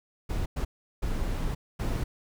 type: noise bursts at uneven times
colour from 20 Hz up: brown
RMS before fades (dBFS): -29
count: 4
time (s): 0.29-0.46 / 0.56-0.65 / 1.02-1.55 / 1.79-2.04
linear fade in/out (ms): 10
effects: none